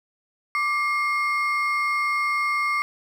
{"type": "ring-modulated tone", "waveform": "triangle", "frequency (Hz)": 1656, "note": "G#6", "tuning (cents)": -5, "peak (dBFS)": -16, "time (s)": [0.55, 2.82], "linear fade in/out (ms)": 0, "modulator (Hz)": 482, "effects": []}